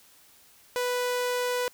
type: tone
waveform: sawtooth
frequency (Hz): 493.9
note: B4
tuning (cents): 0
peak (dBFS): -22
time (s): 0.76-1.68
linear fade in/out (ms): 0
effects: white hiss -57 dBFS RMS until 1.73 s